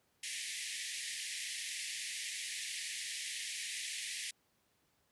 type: band-pass noise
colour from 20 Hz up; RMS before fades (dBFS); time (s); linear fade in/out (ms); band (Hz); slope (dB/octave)
pink; -42; 0.23-4.31; 5; 1800 to 11000; 96
effects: pink hiss -75 dBFS RMS until 5.11 s + high-pass 80 Hz 12 dB/octave